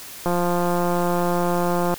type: click train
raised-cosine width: 1 ms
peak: -9 dBFS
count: 295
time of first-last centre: 0.26-1.94 s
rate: 175 Hz
effects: white hiss -38 dBFS RMS until 1.98 s